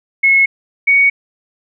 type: tone pair in turn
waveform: sine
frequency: 2181 / 2235 Hz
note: C#7 / C#7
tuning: -29 / +14 cents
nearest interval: unison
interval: 43 cents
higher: second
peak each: -7 dBFS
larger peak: neither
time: 0.23-0.46 / 0.87-1.1 s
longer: neither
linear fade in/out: 10 ms
effects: none